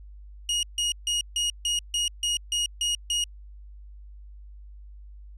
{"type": "tone bursts", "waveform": "sawtooth", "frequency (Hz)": 2878, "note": "F#7", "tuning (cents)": -49, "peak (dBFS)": -20, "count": 10, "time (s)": [0.49, 3.24], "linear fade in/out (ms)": 2, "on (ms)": 140, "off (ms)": 150, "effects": ["added 50 Hz sine -42 dBFS peak until 5.37 s", "resampled to 24000 Hz"]}